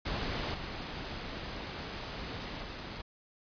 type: noise with level steps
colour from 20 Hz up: pink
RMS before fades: -35 / -40 / -42 dBFS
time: 0.05-3.02 s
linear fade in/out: 10 ms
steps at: 0.54 / 2.62 s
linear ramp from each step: 5 ms
effects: resampled to 11025 Hz